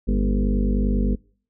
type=harmonic tone with a mistuned harmonic; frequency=50.1 Hz; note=G1; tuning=38 cents sharp; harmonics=1 / 2 / 3 / 4 / 5 / 6 / 8 / 9 / 10; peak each=-19 / -32 / -35 / -25 / -26 / -36 / -34 / -36 / -38 dBFS; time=0.07-1.16 s; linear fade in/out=20 ms; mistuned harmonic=5; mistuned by=-52 cents; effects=noise-tail reverb RT60 0.5 s tail -26 dB re dry